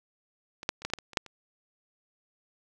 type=clicks; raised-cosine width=0.2 ms; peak=-23 / -9 / -29 / -14 / -26 / -8 / -28 / -30 / -7 / -29 dBFS; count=10; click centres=0.631 / 0.691 / 0.82 / 0.85 / 0.901 / 0.936 / 0.987 / 1.133 / 1.172 / 1.263 s; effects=none